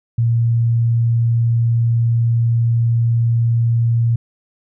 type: tone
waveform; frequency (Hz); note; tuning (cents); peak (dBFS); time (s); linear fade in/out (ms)
sine; 116.54; A#2; 0; -12; 0.18-4.16; 5
effects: none